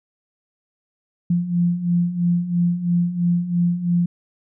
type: beating tone pair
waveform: sine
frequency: 172 / 175 Hz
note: F3 / F3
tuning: -26 / +4 cents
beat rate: 3 Hz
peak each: -23 / -18 dBFS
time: 1.3-4.06 s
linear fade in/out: 5 ms
effects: none